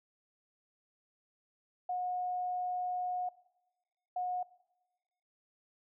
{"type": "tone bursts at uneven times", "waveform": "sine", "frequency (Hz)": 725, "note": "F#5", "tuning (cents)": -35, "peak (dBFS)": -32, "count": 2, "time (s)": [[1.89, 3.29], [4.16, 4.43]], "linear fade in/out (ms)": 5, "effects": ["noise-tail reverb RT60 1.0 s tail -19 dB re dry"]}